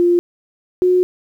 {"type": "tone pair in turn", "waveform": "sine", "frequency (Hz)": [349.2, 363.7], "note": ["F4", "F#4"], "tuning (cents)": [0, -30], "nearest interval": "minor second", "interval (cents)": 70, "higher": "second", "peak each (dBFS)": -10, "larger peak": "neither", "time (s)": [[0, 0.19], [0.82, 1.03]], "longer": "second", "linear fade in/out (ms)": 0, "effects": ["8-bit"]}